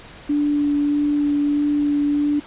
sine tone with vibrato, 291.2 Hz, D4, 15 cents flat, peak -16 dBFS, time 0.29-2.4 s, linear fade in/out 10 ms, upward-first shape sine, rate 1.6 Hz, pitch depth 9 cents each way, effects pink hiss -41 dBFS RMS until 2.46 s + resampled to 8000 Hz

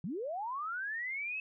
sine linear sweep, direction up, 146.83 to 2622 Hz, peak -35 dBFS, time 0.04-1.4 s, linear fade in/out 2 ms, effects none

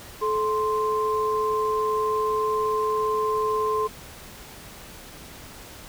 sine tone pair together, 432.3 / 1045.3 Hz, A4 / C6, -31 / -2 cents, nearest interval octave + minor third, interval 1529 cents, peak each -24 dBFS, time 0.21-3.88 s, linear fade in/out 20 ms, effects pink hiss -43 dBFS RMS until 5.88 s

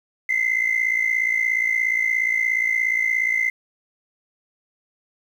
sine tone pair together, 2036 / 2093 Hz, C7 / C7, -48 / 0 cents, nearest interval unison, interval 48 cents, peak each -20 dBFS, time 0.29-3.5 s, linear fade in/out 5 ms, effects tanh soft clip ceiling -13 dBFS + 8-bit

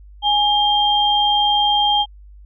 sine tone pair together, 830.6 / 3190 Hz, G#5 / G7, 0 / +30 cents, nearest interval octave + major seventh, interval 2330 cents, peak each -16 dBFS, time 0.22-2.06 s, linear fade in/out 50 ms, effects added 50 Hz sine -39 dBFS peak until 2.45 s

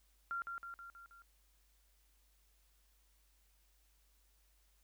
sine tone with echo, 1382 Hz, F6, 19 cents flat, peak -37 dBFS, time 0.31-0.42 s, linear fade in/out 0 ms, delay 160 ms, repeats 5, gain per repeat -4 dB, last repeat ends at 1.22 s, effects added 50 Hz sine -70 dBFS peak until 4.83 s + white hiss -75 dBFS RMS until 4.83 s

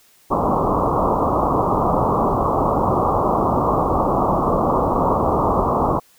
white low-pass noise, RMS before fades -18 dBFS, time 0.3-6 s, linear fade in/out 20 ms, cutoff 1200 Hz, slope 96 dB/octave, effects white hiss -54 dBFS RMS until 6.18 s

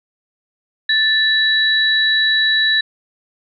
sine tone pair together, 1760 / 3914 Hz, A6 / B7, 0 / -16 cents, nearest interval octave + major second, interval 1384 cents, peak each -15 dBFS, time 0.89-2.81 s, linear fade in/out 5 ms, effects none

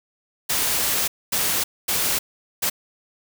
white noise bursts at uneven times, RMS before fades -22 dBFS, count 4, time 0.49-1.08 / 1.32-1.64 / 1.88-2.19 / 2.62-2.7 s, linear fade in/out 10 ms, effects none

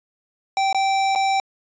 square tone with dropouts, 778 Hz, G5, 13 cents flat, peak -18 dBFS, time 0.57-1.4 s, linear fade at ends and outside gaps 1 ms, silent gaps 0.728-0.746 / 1.151-1.158 s, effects resampled to 16000 Hz

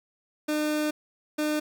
30% pulse tone pair in turn, 302.8 / 302.8 Hz, D#4 / D#4, -47 / -47 cents, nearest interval unison, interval 0 cents, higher neither, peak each -22 dBFS, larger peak neither, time 0.48-0.91 / 1.38-1.6 s, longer first, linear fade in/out 10 ms, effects none

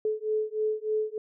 sine beating tone pair, 429.5 / 432.8 Hz, A4 / A4, -42 / -29 cents, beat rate 3.3 Hz, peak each -29 dBFS, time 0.05-1.18 s, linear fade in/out 2 ms, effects none

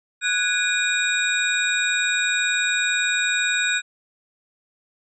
sine tone cluster, 1474 / 1652 / 2443 / 3767 / 7660 Hz, F#6 / G#6 / D#7 / A#7 / A#8, -7 / -10 / -32 / +17 / +46 cents, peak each -23 / -27 / -25 / -27 / -28 dBFS, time 0.21-3.82 s, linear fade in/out 50 ms, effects none

